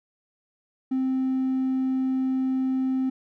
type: tone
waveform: triangle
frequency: 261.6 Hz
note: C4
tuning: in tune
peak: -19 dBFS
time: 0.91-3.1 s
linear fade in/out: 10 ms
effects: tanh soft clip ceiling -17 dBFS